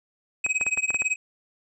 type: tone with tremolo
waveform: square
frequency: 2533 Hz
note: D#7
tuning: 30 cents sharp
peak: -20 dBFS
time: 0.44-1.16 s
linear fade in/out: 5 ms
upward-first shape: sine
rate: 18 Hz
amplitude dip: 95%
type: clicks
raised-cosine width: 0.5 ms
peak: -19 dBFS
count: 7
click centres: 0.464 / 0.612 / 0.666 / 0.775 / 0.905 / 0.945 / 1.02 s
effects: resampled to 22050 Hz